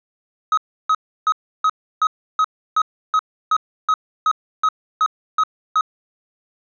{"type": "tone bursts", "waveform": "triangle", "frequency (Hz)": 1270, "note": "D#6", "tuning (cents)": 35, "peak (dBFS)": -11, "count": 15, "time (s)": [0.52, 5.81], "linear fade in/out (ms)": 2, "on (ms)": 54, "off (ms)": 320, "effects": ["resampled to 16000 Hz"]}